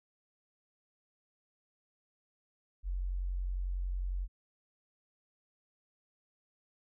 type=tone; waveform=sine; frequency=45.5 Hz; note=F#1; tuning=28 cents flat; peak=-32 dBFS; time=2.83-4.28 s; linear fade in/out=50 ms; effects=none